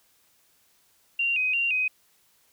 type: tone with vibrato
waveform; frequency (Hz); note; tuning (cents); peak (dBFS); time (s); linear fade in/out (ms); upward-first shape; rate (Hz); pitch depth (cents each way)
sine; 2637; E7; 0; -22; 1.19-1.88; 5; square; 2.9; 83
effects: white hiss -64 dBFS RMS until 2.52 s